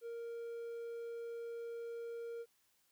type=tone; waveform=triangle; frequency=466.2 Hz; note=A#4; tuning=in tune; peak=-40 dBFS; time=0.01-2.46 s; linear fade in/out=50 ms; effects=white hiss -75 dBFS RMS until 2.91 s